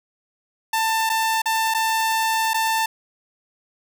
sawtooth tone with dropouts, 891 Hz, A5, 22 cents sharp, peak -15 dBFS, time 0.73-2.86 s, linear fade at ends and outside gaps 5 ms, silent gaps 1.094-1.098 / 1.419-1.457 / 1.74-1.746 / 2.535-2.542 s, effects none

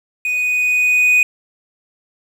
triangle tone with level ramp, 2485 Hz, D#7, 3 cents flat, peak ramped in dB -15 to -7 dBFS, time 0.25-1.23 s, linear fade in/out 2 ms, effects 7-bit

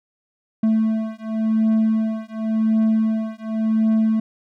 triangle beating tone pair, 220 / 220.91 Hz, A3 / A3, 0 / +7 cents, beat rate 0.91 Hz, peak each -18 dBFS, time 0.63-4.2 s, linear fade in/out 5 ms, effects none

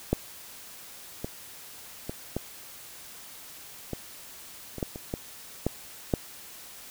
clicks, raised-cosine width 2 ms, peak -9 / -18 / -19 / -15 / -18 / -23 / -14 / -24 / -16 / -11 / -9 dBFS, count 11, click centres 0.13 / 1.245 / 2.095 / 2.366 / 3.933 / 4.783 / 4.828 / 4.959 / 5.139 / 5.666 / 6.138 s, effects white hiss -46 dBFS RMS until 6.9 s

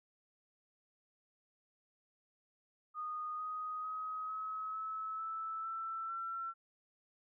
sine tone with pitch steps, 1234 / 1249.8 / 1265.8 / 1282 / 1298.3 / 1315 / 1331.8 / 1348.8 Hz, D#6 / D#6 / D#6 / E6 / E6 / E6 / E6 / E6, -15 / +7 / +29 / -49 / -27 / -5 / +17 / +39 cents, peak -38 dBFS, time 2.94-6.54 s, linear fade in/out 50 ms, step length 450 ms, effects none

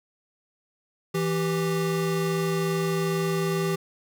square tone pair together, 164.82 / 392 Hz, E3 / G4, 0 / 0 cents, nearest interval octave + minor third, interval 1500 cents, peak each -27 dBFS, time 1.14-3.76 s, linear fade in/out 10 ms, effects none

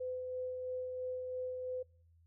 sine tone with tremolo, 507 Hz, B4, 45 cents sharp, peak -36 dBFS, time 0-1.83 s, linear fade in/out 10 ms, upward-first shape sine, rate 3 Hz, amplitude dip 30%, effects noise-tail reverb RT60 0.5 s tail -26 dB re dry + added 83 Hz sine -63 dBFS peak until 2.26 s

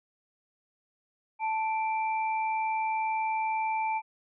sine tone pair together, 880 / 2349 Hz, A5 / D7, 0 / 0 cents, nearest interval octave + perfect fourth, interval 1700 cents, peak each -27 / -36 dBFS, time 1.39-4.02 s, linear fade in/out 50 ms, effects none

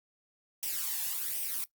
blue noise with flanger, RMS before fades -34 dBFS, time 0.63-1.64 s, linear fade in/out 0 ms, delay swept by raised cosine 0.35 to 1.17 ms, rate 1.3 Hz, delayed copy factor +0.65, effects noise-tail reverb RT60 0.1 s tail -19 dB re dry + Opus 48 kbps

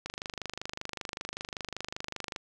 click train, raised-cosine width 0.2 ms, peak -18 dBFS, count 59, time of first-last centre 0.06-2.362 s, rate 25.2 Hz, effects none

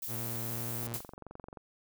violet noise, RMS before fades -39 dBFS, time 0.02-0.87 s, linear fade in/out 5 ms
sawtooth tone with pitch glide, 116.54 to 117.28 Hz, A#2 to A#2, 0 to +11 cents, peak -34 dBFS, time 0.07-1 s, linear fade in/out 50 ms, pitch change +11 cents, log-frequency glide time 0.54-0.59 s
click train, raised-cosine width 1 ms, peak -31 dBFS, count 18, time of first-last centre 0.83-1.572 s, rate 22.9 Hz
blue noise with exponential decay, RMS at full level -34 dBFS, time 0.94-1.14 s, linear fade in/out 0 ms, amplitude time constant 43 ms
effects none

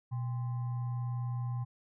sine tone with frequency modulation, 122.4 Hz, B2, 15 cents flat, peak -32 dBFS, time 0.11-1.65 s, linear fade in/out 20 ms, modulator 919 Hz, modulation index 0.22, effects none

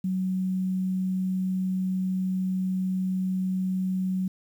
sine tone with quantisation, 186.7 Hz, F#3, 16 cents sharp, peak -24 dBFS, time 0.04-4.28 s, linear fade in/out 5 ms, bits 9, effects none

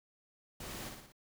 pink noise with echo, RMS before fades -45 dBFS, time 0.6-0.89 s, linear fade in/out 5 ms, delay 58 ms, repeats 4, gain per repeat -4 dB, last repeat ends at 1.122 s, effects none

